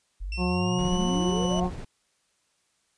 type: exponential sweep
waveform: sine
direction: up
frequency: 41.92 to 784 Hz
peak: -30 dBFS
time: 0.2-1.67 s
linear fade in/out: 20 ms
type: tone with pitch glide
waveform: 30% pulse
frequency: 2704 to 2966 Hz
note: E7 to F#7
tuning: +43 to +4 cents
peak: -31 dBFS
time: 0.32-1.6 s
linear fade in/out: 2 ms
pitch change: +161 cents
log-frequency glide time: 0.47-0.98 s
type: harmonic tone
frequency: 180.2 Hz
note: F#3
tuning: 45 cents flat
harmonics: 1 / 2 / 3 / 4 / 5 / 6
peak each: -25 / -31 / -37 / -36 / -37 / -37 dBFS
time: 0.37-1.71 s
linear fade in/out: 50 ms
type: noise with tremolo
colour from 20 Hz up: brown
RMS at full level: -34 dBFS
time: 0.78-1.85 s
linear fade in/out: 10 ms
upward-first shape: sine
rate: 14 Hz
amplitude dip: 25%
effects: white hiss -70 dBFS RMS until 2.97 s + resampled to 22050 Hz